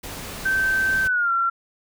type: noise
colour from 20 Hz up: pink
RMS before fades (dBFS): -34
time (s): 0.03-1.08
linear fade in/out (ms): 10
type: tone with pitch glide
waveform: sine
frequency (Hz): 1550 to 1365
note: G6 to F6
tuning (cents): -20 to -40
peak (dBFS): -18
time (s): 0.45-1.5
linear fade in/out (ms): 10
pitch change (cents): -220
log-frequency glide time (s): 1.03-1.31
effects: none